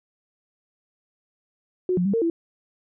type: tone with pitch steps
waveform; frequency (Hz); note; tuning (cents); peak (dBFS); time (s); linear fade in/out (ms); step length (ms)
sine; 365.4 / 178.2 / 197.1 / 457.1 / 334.1; F#4 / F3 / G3 / A#4 / E4; -22 / +35 / +10 / -34 / +23; -19; 1.89-2.3; 2; 82
effects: none